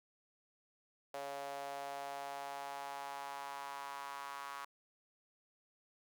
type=tone with high-pass filter sweep; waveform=sawtooth; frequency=140 Hz; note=C#3; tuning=18 cents sharp; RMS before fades=-45 dBFS; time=1.14-4.65 s; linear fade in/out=2 ms; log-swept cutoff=610 to 1100 Hz; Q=3.8; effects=none